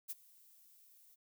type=noise with ADSR envelope; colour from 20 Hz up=violet; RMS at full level=-40 dBFS; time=0.08-1.16 s; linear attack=28 ms; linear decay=27 ms; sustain=-24 dB; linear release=24 ms; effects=none